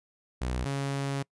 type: tone pair in turn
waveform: sawtooth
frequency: 62.4 / 138.55 Hz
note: B1 / C#3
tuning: +19 / -1 cents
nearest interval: octave + major second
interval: 1380 cents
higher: second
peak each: -25 dBFS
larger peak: neither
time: 0.41-0.65 / 0.65-1.23 s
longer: second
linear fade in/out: 10 ms
effects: noise-tail reverb RT60 0.1 s tail -25 dB re dry + resampled to 24000 Hz